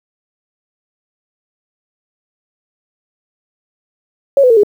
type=tone with pitch steps; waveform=sine; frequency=554.4 / 502.5 / 455.5 / 412.9 Hz; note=C#5 / B4 / A#4 / G#4; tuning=0 / +30 / -40 / -10 cents; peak=-5 dBFS; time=4.37-4.634 s; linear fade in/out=2 ms; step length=66 ms; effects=7-bit